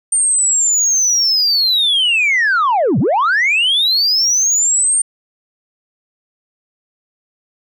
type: linear two-way sweep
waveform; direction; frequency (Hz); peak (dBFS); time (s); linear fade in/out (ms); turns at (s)
sine; down then up; 8870 to 103.83 to 8870; -9; 0.12-5.02; 5; 2.99
effects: tanh soft clip ceiling -9 dBFS